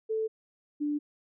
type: tone pair in turn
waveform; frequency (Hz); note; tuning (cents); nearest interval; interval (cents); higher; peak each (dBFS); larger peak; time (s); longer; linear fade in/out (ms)
sine; 440 / 294.5; A4 / D4; 0 / +5; perfect fifth; 695; first; -27; neither; 0.09-0.28 / 0.8-0.99; neither; 20
effects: none